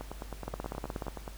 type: two click trains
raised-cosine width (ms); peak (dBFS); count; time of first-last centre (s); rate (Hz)
1; -21 / -24; 11 / 13; 0.48-1.082 / 0.01-1.278; 16.6 / 9.46
effects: added 50 Hz sine -43 dBFS peak until 1.37 s + pink hiss -52 dBFS RMS until 1.37 s